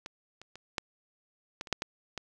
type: clicks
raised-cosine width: 0.2 ms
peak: -23 / -30 / -29 / -13 / -19 / -28 / -9 / -15 / -19 dBFS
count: 9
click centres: 0.061 / 0.416 / 0.556 / 0.782 / 1.611 / 1.672 / 1.727 / 1.821 / 2.177 s
effects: none